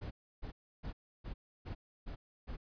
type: noise bursts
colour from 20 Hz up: brown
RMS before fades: -42 dBFS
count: 7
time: 0.01-2.57 s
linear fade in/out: 20 ms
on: 100 ms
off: 310 ms
effects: resampled to 11025 Hz